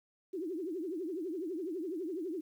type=tone with vibrato; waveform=sine; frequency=344.9 Hz; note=F4; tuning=22 cents flat; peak=-35 dBFS; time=0.33-2.41 s; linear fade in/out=10 ms; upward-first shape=triangle; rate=12 Hz; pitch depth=260 cents each way; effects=11-bit